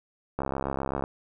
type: click train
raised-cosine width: 1 ms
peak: -15 dBFS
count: 45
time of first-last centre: 0.39-1.039 s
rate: 67.8 Hz
effects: none